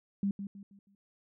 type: tone with echo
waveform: sine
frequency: 198.9 Hz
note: G3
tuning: 25 cents sharp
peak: -27 dBFS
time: 0.23-0.31 s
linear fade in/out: 2 ms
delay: 160 ms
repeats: 4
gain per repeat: -9 dB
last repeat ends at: 0.95 s
effects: none